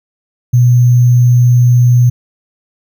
sine tone with sample-and-hold, 122.1 Hz, B2, 19 cents flat, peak -4 dBFS, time 0.53-2.1 s, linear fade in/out 10 ms, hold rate 6300 Hz, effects none

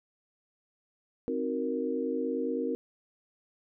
sine chord, C half-diminished seventh, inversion none, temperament equal, 261.6 / 311.1 / 370 / 466.2 Hz, C4 / Eb4 / Gb4 / Bb4, 0 / 0 / 0 / 0 cents, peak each -33 / -36 / -37 / -32 dBFS, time 1.28-2.75 s, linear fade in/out 0 ms, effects none

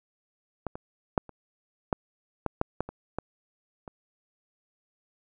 clicks, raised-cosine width 1 ms, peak -17 / -23 / -8 / -30 / -10 / -13 / -10 / -13 / -24 / -16 / -26 dBFS, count 11, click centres 0.667 / 0.755 / 1.178 / 1.293 / 1.928 / 2.463 / 2.614 / 2.806 / 2.89 / 3.186 / 3.878 s, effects none

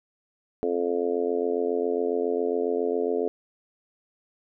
harmonic tone, 87.31 Hz, F2, in tune, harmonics 3 / 4 / 5 / 6 / 7 / 8, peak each -32 / -31 / -25 / -34 / -35 / -37 dBFS, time 0.63-3.28 s, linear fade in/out 0 ms, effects none

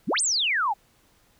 sine exponential two-way sweep, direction up then down, 138.59 to 9160 to 761 Hz, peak -21 dBFS, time 0.07-0.74 s, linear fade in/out 20 ms, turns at 0.21 s, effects pink hiss -62 dBFS RMS until 1.39 s

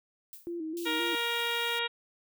violet noise with exponential decay, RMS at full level -43 dBFS, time 0.33-0.58 s, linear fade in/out 0 ms, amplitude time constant 53 ms
sine tone with vibrato, 329.6 Hz, E4, in tune, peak -33 dBFS, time 0.47-1.15 s, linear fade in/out 0 ms, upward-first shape square, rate 3.8 Hz, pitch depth 70 cents each way
white high-pass noise, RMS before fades -45 dBFS, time 0.77-1.79 s, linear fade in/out 0 ms, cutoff 2600 Hz, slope 96 dB/octave
harmonic tone, 470 Hz, A#4, 14 cents sharp, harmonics 1 / 2 / 3 / 4 / 5 / 6 / 7 / 8, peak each -37 / -37 / -37 / -37 / -37 / -37 / -37 / -37 dBFS, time 0.85-1.88 s, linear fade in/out 20 ms
effects none

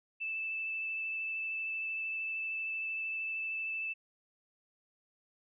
sine tone with vibrato, 2637 Hz, E7, in tune, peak -34 dBFS, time 0.2-3.94 s, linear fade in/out 20 ms, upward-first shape triangle, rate 13 Hz, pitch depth 11 cents each way, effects none

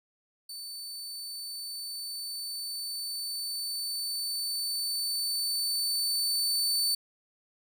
sawtooth tone with level ramp, 4525 Hz, C#8, 35 cents sharp, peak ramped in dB -36 to -22 dBFS, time 0.49-6.95 s, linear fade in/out 5 ms, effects none

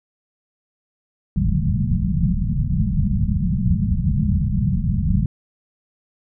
white low-pass noise, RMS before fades -19 dBFS, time 1.36-5.26 s, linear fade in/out 2 ms, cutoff 210 Hz, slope 96 dB/octave, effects none

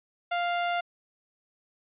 sawtooth tone, 698.5 Hz, F5, in tune, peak -22 dBFS, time 0.31-0.81 s, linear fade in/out 10 ms, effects resampled to 8000 Hz

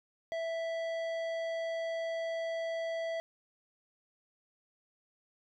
sine tone with tanh clipping, 659.3 Hz, E5, in tune, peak -35 dBFS, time 0.32-3.2 s, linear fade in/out 0 ms, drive 13 dB, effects none

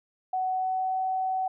sine tone with pitch glide, 747 to 753.9 Hz, F#5 to F#5, +16 to +32 cents, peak -25 dBFS, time 0.33-1.48 s, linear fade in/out 5 ms, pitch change +16 cents, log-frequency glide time 0.49-0.98 s, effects none

